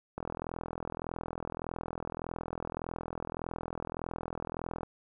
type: click train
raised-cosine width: 1 ms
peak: -22 dBFS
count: 195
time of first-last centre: 0.18-4.832 s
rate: 41.7 Hz
effects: none